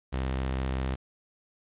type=tone with vibrato; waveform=sawtooth; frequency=65.41 Hz; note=C2; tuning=in tune; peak=-24 dBFS; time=0.12-0.96 s; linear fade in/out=20 ms; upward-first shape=sine; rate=15 Hz; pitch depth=14 cents each way; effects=resampled to 8000 Hz + 9-bit